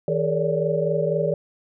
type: tone cluster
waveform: sine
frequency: 160.8 / 415 / 459.2 / 561 / 585 Hz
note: E3 / G#4 / A#4 / C#5 / D5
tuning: -43 / -1 / -26 / +21 / -7 cents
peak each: -26 dBFS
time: 0.08-1.34 s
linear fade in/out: 2 ms
effects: none